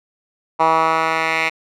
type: tone with band-pass filter sweep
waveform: 10% pulse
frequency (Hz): 161.4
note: E3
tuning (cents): -36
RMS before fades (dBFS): -17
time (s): 0.59-1.5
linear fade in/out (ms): 20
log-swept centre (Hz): 990 to 2200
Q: 2.7
effects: none